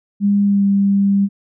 sine tone with pitch glide, 202 to 198.64 Hz, G#3 to G3, -48 to +23 cents, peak -11 dBFS, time 0.2-1.29 s, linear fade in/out 50 ms, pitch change -29 cents, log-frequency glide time 0.44-0.65 s, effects none

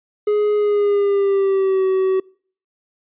triangle tone with pitch glide, 418 to 378.9 Hz, G#4 to F#4, +11 to +41 cents, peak -12 dBFS, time 0.27-2.2 s, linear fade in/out 5 ms, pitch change -170 cents, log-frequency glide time 0.56-1.85 s, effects noise-tail reverb RT60 0.5 s tail -26 dB re dry + resampled to 8000 Hz

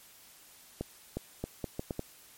accelerating click train, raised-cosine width 2 ms, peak -20 dBFS, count 7, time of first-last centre 0.81-1.994 s, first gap 360 ms, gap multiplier 0.75, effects white hiss -56 dBFS RMS until 2.37 s + MP3 64 kbps

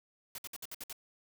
white noise bursts, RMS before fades -43 dBFS, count 7, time 0.35-0.928 s, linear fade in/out 2 ms, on 32 ms, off 59 ms, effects none

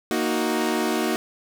sawtooth chord, D# minor, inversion second, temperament equal, 233.1 / 311.1 / 370 Hz, A#3 / D#4 / F#4, 0 / 0 / 0 cents, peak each -22 dBFS, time 0.11-1.16 s, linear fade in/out 0 ms, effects none

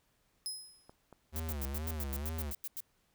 20% pulse tone with exponential decay, 5100 Hz, D#8, 42 cents sharp, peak -29 dBFS, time 0.46-0.92 s, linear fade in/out 0 ms, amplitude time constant 100 ms
clicks, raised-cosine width 1 ms, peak -38 dBFS, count 4, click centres 0.895 / 1.127 / 1.512 / 1.915 s
square tone with vibrato, 74.1 Hz, D2, 16 cents sharp, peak -37 dBFS, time 1.32-2.54 s, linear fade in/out 50 ms, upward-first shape sine, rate 2.2 Hz, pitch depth 150 cents each way
violet noise bursts, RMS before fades -40 dBFS, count 12, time 1.36-2.804 s, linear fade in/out 0 ms, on 36 ms, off 92 ms
effects pink hiss -74 dBFS RMS until 3.14 s

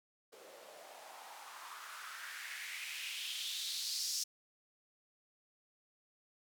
blue noise with band-pass filter sweep, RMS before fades -44 dBFS, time 0.32-4.24 s, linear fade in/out 10 ms, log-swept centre 450 to 5600 Hz, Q 3.3, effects none

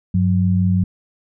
sine tone pair together, 96.7 / 182.37 Hz, G2 / F#3, -23 / -25 cents, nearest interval major seventh, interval 1098 cents, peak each -16 dBFS, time 0.14-0.84 s, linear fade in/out 5 ms, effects none

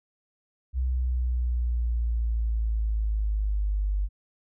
sine exponential sweep, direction down, 64.2 to 49 Hz, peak -23 dBFS, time 0.73-4.09 s, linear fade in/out 50 ms, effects none

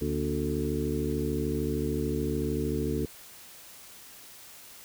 harmonic tone with a mistuned harmonic, 73.42 Hz, D2, in tune, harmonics 1 / 2 / 3 / 4 / 5 / 6, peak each -34 / -34 / -34 / -34 / -34 / -34 dBFS, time 0.01-3.06 s, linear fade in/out 5 ms, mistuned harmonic 3, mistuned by +110 cents, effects white hiss -49 dBFS RMS until 4.84 s

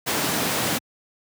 pink high-pass noise, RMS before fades -24 dBFS, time 0.06-0.79 s, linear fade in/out 20 ms, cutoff 150 Hz, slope 12 dB/octave, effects high-pass 80 Hz 12 dB/octave

